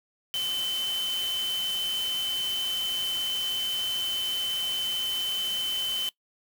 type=tone in noise; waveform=sine; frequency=3057 Hz; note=G7; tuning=44 cents flat; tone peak=-27 dBFS; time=0.34-6.09 s; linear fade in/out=0 ms; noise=white; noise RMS=-38 dBFS; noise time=0.34-6.09 s; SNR=+8 dB; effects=noise-tail reverb RT60 0.1 s tail -20 dB re dry